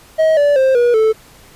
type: tone with pitch steps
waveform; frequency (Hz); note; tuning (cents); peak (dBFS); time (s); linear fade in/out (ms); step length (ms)
triangle; 635 / 578.9 / 527.8 / 481.2 / 438.8; D#5 / D5 / C5 / B4 / A4; +35 / -25 / +15 / -45 / -5; -7; 0.18-1.13; 20; 190
effects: pink hiss -44 dBFS RMS until 1.55 s + resampled to 32000 Hz